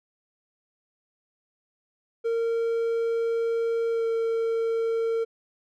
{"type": "tone with pitch glide", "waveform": "triangle", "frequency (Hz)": [460, 455.5], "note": ["A#4", "A#4"], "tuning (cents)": [-23, -40], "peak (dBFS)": -21, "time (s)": [2.24, 5.25], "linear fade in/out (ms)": 20, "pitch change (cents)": -17, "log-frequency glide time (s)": [3.91, 4.05], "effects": []}